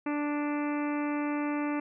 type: harmonic tone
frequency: 293.7 Hz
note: D4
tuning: in tune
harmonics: 1 / 2 / 3 / 4 / 5 / 6 / 7 / 8 / 9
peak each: -29 / -39 / -39 / -41 / -45 / -47 / -45 / -46 / -48 dBFS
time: 0.06-1.8 s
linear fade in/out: 5 ms
effects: none